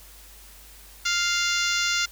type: harmonic tone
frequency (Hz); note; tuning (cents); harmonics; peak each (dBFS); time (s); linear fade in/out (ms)
698.5; F5; 0; 2 / 3 / 4 / 5 / 6 / 7 / 8 / 9 / 10; -27 / -29 / -30 / -31 / -32 / -32 / -33 / -34 / -34; 1.05-2.06; 10
effects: added 50 Hz sine -49 dBFS peak until 2.11 s + white hiss -49 dBFS RMS until 2.11 s